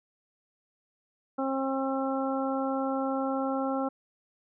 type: harmonic tone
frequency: 268.1 Hz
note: C4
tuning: 42 cents sharp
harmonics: 1 / 2 / 3 / 4 / 5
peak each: -30 / -32 / -34 / -40 / -37 dBFS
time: 1.38-3.89 s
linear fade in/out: 10 ms
effects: none